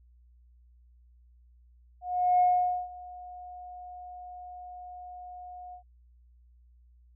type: tone with ADSR envelope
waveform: sine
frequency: 722 Hz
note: F#5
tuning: 43 cents flat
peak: -18 dBFS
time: 2.01-5.83 s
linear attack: 390 ms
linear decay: 480 ms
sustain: -23 dB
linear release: 94 ms
effects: tanh soft clip ceiling -14 dBFS + added 60 Hz sine -56 dBFS peak until 7.15 s